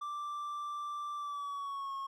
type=tone with pitch glide; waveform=triangle; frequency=1174.7 to 1089.7 Hz; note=D6 to C#6; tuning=0 to -30 cents; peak=-35 dBFS; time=0.01-2.07 s; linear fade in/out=10 ms; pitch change=-130 cents; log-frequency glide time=1.16-1.95 s; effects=none